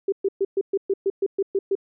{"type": "tone bursts", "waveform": "sine", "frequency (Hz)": 392, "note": "G4", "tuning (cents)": 0, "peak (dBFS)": -18, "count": 11, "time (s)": [0.08, 1.753], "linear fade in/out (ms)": 5, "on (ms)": 43, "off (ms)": 120, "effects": []}